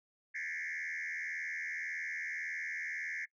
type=tone with frequency modulation; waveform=sine; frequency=1942 Hz; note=B6; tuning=30 cents flat; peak=-35 dBFS; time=0.34-3.26 s; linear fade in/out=20 ms; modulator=81.8 Hz; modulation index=3.4; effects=noise-tail reverb RT60 0.1 s tail -24 dB re dry + tanh soft clip ceiling -35 dBFS